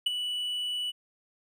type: tone with ADSR envelope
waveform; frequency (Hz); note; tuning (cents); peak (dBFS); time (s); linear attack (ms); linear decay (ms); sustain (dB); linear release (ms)
triangle; 2957; F#7; -2; -19; 0.06-0.92; 7; 18; -9; 26
effects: none